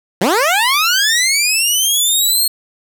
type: linear sweep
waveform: 15% pulse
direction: up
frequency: 158.9 to 4304 Hz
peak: -5 dBFS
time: 0.21-2.48 s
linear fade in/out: 5 ms
effects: none